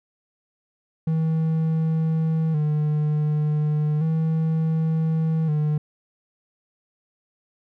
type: tone with vibrato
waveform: triangle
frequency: 155.56 Hz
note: D#3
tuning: in tune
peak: -17 dBFS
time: 1.07-5.78 s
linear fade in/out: 5 ms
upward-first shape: square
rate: 0.34 Hz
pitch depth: 52 cents each way
effects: none